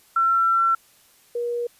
sine tone pair in turn, 1351 / 477.7 Hz, E6 / A#4, +42 / +42 cents, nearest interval octave + tritone, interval 1800 cents, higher first, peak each -16 / -23 dBFS, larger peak first, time 0.16-0.75 / 1.35-1.67 s, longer first, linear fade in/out 5 ms, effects white hiss -56 dBFS RMS until 1.79 s + resampled to 32000 Hz

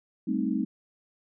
sine chord, A half-diminished seventh, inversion third, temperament equal, 196 / 220 / 261.6 / 311.1 Hz, G3 / A3 / C4 / Eb4, 0 / 0 / 0 / 0 cents, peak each -31 / -30 / -30 / -31 dBFS, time 0.27-0.65 s, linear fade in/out 10 ms, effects none

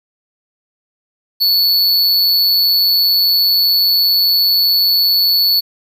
square tone with amplitude modulation, 4435 Hz, C#8, in tune, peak -8 dBFS, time 1.4-5.61 s, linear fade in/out 20 ms, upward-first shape sine, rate 183 Hz, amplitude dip 55%, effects 8-bit

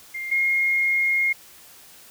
sine tone pair in turn, 2111 / 2142 Hz, C7 / C7, +15 / +40 cents, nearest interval unison, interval 25 cents, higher second, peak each -28 / -18 dBFS, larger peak second, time 0.14-0.31 / 0.31-1.33 s, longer second, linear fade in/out 10 ms, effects white hiss -48 dBFS RMS until 2.1 s

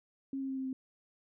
sine tone with pitch steps, 270.8 / 268.5 / 266.1 / 263.9 / 261.6 Hz, C#4 / C4 / C4 / C4 / C4, -40 / +45 / +29 / +15 / 0 cents, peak -34 dBFS, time 0.33-0.73 s, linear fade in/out 2 ms, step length 80 ms, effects none

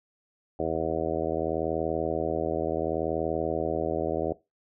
harmonic tone, 80.7 Hz, E2, 36 cents flat, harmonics 1 / 2 / 3 / 4 / 5 / 6 / 7 / 8 / 9, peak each -39 / -39 / -39 / -33 / -33 / -34 / -33 / -34 / -36 dBFS, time 0.59-4.33 s, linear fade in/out 5 ms, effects noise-tail reverb RT60 0.2 s tail -17 dB re dry

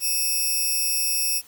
5% pulse tone pair together, 2600 / 5576 Hz, E7 / F8, -24 / -4 cents, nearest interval octave + minor second, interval 1320 cents, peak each -17 dBFS, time 0-1.42 s, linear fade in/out 50 ms, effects white hiss -51 dBFS RMS until 1.47 s

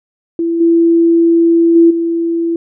sine tone with level steps, 334.8 Hz, E4, 27 cents sharp, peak -12 / -6 / -3 / -12 dBFS, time 0.39-2.56 s, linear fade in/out 2 ms, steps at 0.6 / 1.75 / 1.9 s, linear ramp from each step 10 ms, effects none

